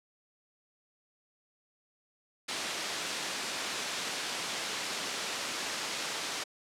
white low-pass noise, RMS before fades -36 dBFS, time 2.48-6.44 s, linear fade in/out 10 ms, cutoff 5500 Hz, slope 12 dB/octave, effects high-pass 200 Hz 12 dB/octave + low-pass 11000 Hz 12 dB/octave

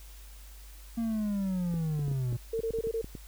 triangle linear sweep, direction down, 233.1 to 116.54 Hz, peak -26 dBFS, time 0.97-2.37 s, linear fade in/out 10 ms
clicks, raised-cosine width 3 ms, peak -27 dBFS, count 11, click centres 1.741 / 1.993 / 2.081 / 2.115 / 2.327 / 2.592 / 2.707 / 2.787 / 2.871 / 3.044 / 3.152 s
sine tone bursts, 452 Hz, A4, 47 cents sharp, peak -28 dBFS, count 5, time 2.53-3.015 s, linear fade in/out 5 ms, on 77 ms, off 25 ms
effects added 50 Hz sine -46 dBFS peak until 3.27 s + white hiss -55 dBFS RMS until 3.27 s

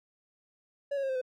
triangle tone with pitch steps, 566 / 551.2 / 536.7 / 522.6 / 508.9 Hz, C#5 / C#5 / C5 / C5 / C5, +36 / -10 / +44 / -2 / -48 cents, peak -27 dBFS, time 0.91-1.215 s, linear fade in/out 10 ms, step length 61 ms, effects none

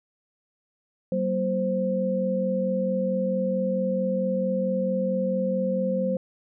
sine tone cluster, 189.6 / 234.1 / 522 Hz, F#3 / A#3 / C5, +43 / +8 / -4 cents, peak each -26 / -32 / -25 dBFS, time 1.12-6.17 s, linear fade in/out 2 ms, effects none

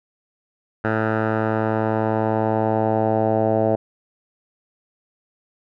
10% pulse tone with low-pass filter sweep, 110 Hz, A2, in tune, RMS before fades -20 dBFS, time 0.84-3.76 s, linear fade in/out 10 ms, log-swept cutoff 1400 to 670 Hz, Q 3.2, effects none

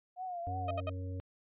sine tone with vibrato, 715 Hz, F5, 41 cents sharp, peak -37 dBFS, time 0.16-0.82 s, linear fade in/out 50 ms, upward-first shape triangle, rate 3 Hz, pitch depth 94 cents each way
harmonic tone, 92.3 Hz, F#2, 4 cents flat, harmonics 1 / 3 / 5 / 6, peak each -37 / -47 / -51 / -53 dBFS, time 0.47-1.2 s, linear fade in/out 0 ms
35% pulse tone bursts, 622.3 Hz, D#5, in tune, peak -32 dBFS, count 3, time 0.68-0.897 s, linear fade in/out 5 ms, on 29 ms, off 65 ms
effects resampled to 8000 Hz

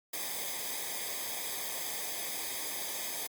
white noise with comb filter, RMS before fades -37 dBFS, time 0.13-3.27 s, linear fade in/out 5 ms, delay 0.71 ms, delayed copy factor -0.75, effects Opus 48 kbps

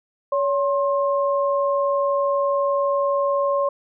sine tone pair together, 564 / 1064.7 Hz, C#5 / C6, +30 / +30 cents, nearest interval major seventh, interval 1100 cents, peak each -19 / -23 dBFS, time 0.32-3.69 s, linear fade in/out 5 ms, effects none

